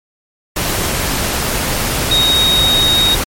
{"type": "tone in noise", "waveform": "sine", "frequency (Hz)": 3759, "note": "A#7", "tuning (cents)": 14, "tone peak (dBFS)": -10, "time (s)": [2.11, 3.15], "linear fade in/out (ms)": 5, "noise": "pink", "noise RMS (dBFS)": -17, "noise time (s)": [0.56, 3.24], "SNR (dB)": 4, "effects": ["MP3 64 kbps"]}